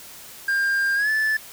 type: tone with pitch glide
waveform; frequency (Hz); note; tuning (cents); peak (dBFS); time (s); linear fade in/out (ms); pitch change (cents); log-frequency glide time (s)
triangle; 1600 to 1744.8; G6 to A6; +35 to -15; -17; 0.48-1.37; 5; +150; 0.95-1.1
effects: white hiss -42 dBFS RMS until 1.52 s